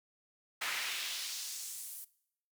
brown noise with high-pass filter sweep, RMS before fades -40 dBFS, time 0.61-2.05 s, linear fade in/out 10 ms, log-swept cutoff 1700 to 12000 Hz, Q 1.3, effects noise-tail reverb RT60 0.7 s tail -20 dB re dry

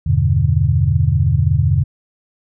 sine chord, E minor seventh, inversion none, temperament equal, 82.41 / 98 / 123.47 / 146.83 Hz, E2 / G2 / B2 / D3, 0 / 0 / 0 / 0 cents, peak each -17 dBFS, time 0.06-1.84 s, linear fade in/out 10 ms, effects none

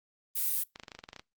violet noise, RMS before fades -30 dBFS, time 0.35-0.64 s, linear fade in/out 20 ms
clicks, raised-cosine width 0.2 ms, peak -26 dBFS, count 12, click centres 0.759 / 0.798 / 0.835 / 0.882 / 0.918 / 0.95 / 0.99 / 1.039 / 1.089 / 1.131 / 1.163 / 1.195 s
effects noise-tail reverb RT60 0.2 s tail -24 dB re dry + Opus 32 kbps

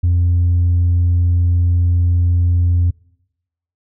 triangle tone with tanh clipping, 87.31 Hz, F2, in tune, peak -11 dBFS, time 0.03-2.91 s, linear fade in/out 10 ms, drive 6 dB, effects noise-tail reverb RT60 0.9 s tail -26 dB re dry

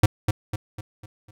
square tone with echo, 104.7 Hz, G#2, 15 cents sharp, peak -11 dBFS, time 0.03-0.06 s, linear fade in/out 5 ms, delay 250 ms, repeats 5, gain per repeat -7 dB, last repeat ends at 1.31 s, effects none

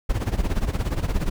brown noise with tremolo, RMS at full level -20 dBFS, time 0.09-1.3 s, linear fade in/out 10 ms, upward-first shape sine, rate 17 Hz, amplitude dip 80%, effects none

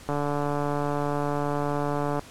click train, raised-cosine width 1 ms, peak -14 dBFS, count 306, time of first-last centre 0.09-2.193 s, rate 145 Hz, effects pink hiss -47 dBFS RMS until 2.3 s + low-pass 11000 Hz 12 dB/octave

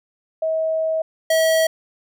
sine / square tone pair in turn, 640 / 644.1 Hz, D#5 / E5, +49 / -40 cents, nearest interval unison, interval 11 cents, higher second, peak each -18 / -15 dBFS, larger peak second, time 0.42-1.02 / 1.3-1.67 s, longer first, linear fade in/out 5 ms, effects none

